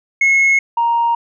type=tone pair in turn; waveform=sine; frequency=2175 / 934.8 Hz; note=C#7 / A#5; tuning=-33 / +5 cents; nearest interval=octave + minor third; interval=1462 cents; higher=first; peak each=-7 / -11 dBFS; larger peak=first; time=0.21-0.59 / 0.77-1.15 s; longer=neither; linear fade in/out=5 ms; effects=tanh soft clip ceiling -8 dBFS